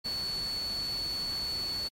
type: tone in noise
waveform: sine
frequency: 4435 Hz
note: C#8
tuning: in tune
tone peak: -31 dBFS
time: 0.04-1.89 s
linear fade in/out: 20 ms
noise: pink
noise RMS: -43 dBFS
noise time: 0.04-1.89 s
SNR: +9 dB
effects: MP3 64 kbps